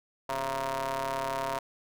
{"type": "ring-modulated tone", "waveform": "sawtooth", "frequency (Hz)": 131.5, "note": "C3", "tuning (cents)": 9, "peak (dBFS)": -23, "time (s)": [0.29, 1.59], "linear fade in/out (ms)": 5, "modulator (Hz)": 807, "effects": []}